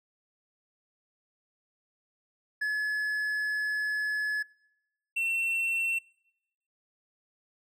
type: tone pair in turn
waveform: triangle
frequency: 1707 / 2704 Hz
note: G#6 / E7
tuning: +47 / +43 cents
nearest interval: minor sixth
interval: 796 cents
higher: second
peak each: -25 / -25 dBFS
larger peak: neither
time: 2.61-4.43 / 5.16-5.99 s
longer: first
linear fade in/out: 10 ms
effects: noise-tail reverb RT60 0.9 s tail -25 dB re dry